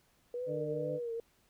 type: tone with vibrato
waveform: sine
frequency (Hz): 479.7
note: A#4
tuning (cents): +50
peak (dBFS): -35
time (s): 0.34-1.2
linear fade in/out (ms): 2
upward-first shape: triangle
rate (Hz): 2.2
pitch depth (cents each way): 93
type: harmonic tone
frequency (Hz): 150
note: D3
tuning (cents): +37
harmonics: 1 / 2 / 3 / 4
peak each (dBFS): -41 / -43 / -44 / -40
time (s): 0.46-1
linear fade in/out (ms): 50
effects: pink hiss -70 dBFS RMS until 1.49 s